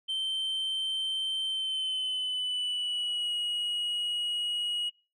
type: tone with pitch glide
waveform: sine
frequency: 3109 to 2901 Hz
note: G7 to F#7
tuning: -15 to -35 cents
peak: -26 dBFS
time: 0.08-4.9 s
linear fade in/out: 20 ms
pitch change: -120 cents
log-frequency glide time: 1.46-3.33 s
effects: noise-tail reverb RT60 0.3 s tail -23 dB re dry + tanh soft clip ceiling -28 dBFS